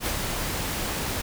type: noise with ADSR envelope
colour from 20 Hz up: pink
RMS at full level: -26 dBFS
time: 0-1.22 s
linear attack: 63 ms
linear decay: 73 ms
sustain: -3 dB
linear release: 14 ms
effects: none